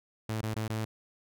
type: tone with dropouts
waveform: sawtooth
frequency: 109.7 Hz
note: A2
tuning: 5 cents flat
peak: -27 dBFS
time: 0.29-0.85 s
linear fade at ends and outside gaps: 5 ms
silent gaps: 0.413-0.43 / 0.542-0.562 / 0.68-0.698 s
effects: none